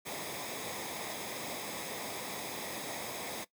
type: noise with comb filter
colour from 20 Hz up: pink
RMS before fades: -40 dBFS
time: 0.05-3.45 s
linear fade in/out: 20 ms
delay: 0.69 ms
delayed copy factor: -0.55
effects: noise-tail reverb RT60 0.1 s tail -17 dB re dry + high-pass 150 Hz 12 dB/octave